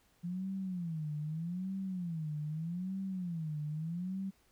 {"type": "tone with vibrato", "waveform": "sine", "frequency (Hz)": 170, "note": "F3", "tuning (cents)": -46, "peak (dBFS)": -35, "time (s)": [0.23, 4.31], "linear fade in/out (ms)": 20, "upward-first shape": "sine", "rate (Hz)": 0.81, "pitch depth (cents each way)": 220, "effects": ["pink hiss -70 dBFS RMS until 4.51 s"]}